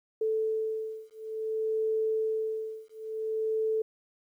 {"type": "beating tone pair", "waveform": "sine", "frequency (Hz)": [439, 439.56], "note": ["A4", "A4"], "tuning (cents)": [-4, -2], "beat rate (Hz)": 0.56, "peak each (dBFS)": -31, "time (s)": [0.21, 3.82], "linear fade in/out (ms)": 5, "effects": ["11-bit"]}